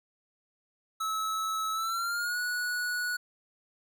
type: tone with pitch glide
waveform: square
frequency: 1299 to 1466.5 Hz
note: E6 to F#6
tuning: -26 to -16 cents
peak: -30 dBFS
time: 1-3.17 s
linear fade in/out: 10 ms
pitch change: +210 cents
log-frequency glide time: 1.72-2.39 s
effects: none